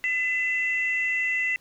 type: tone pair together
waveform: sine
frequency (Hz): 2013 / 2687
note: B6 / E7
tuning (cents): +33 / +33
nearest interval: perfect fourth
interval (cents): 500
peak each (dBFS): -23 / -28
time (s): 0.04-1.56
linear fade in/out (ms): 0
effects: tanh soft clip ceiling -16 dBFS + pink hiss -60 dBFS RMS until 1.6 s